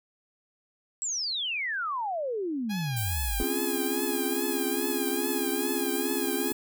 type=exponential sweep; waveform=sine; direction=down; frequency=7902 to 43.65 Hz; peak=-28 dBFS; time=1.02-3.43 s; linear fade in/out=0 ms
type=tone with vibrato; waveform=10% pulse; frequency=820 Hz; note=G#5; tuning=22 cents flat; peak=-27 dBFS; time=2.69-6.53 s; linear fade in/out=20 ms; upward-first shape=triangle; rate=2.4 Hz; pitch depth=85 cents each way
type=high-pass noise; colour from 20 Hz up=white; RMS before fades=-35 dBFS; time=2.96-6.53 s; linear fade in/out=10 ms; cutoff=7000 Hz; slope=96 dB/octave
type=chord; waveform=triangle; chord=Db major seventh; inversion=third; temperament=just; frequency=259.9 / 277.2 / 346.5 / 415.8 Hz; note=C4 / Db4 / F4 / Ab4; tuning=-11 / 0 / -14 / +2 cents; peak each=-32 / -32 / -30 / -31 dBFS; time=3.4-6.52 s; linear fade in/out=0 ms
effects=none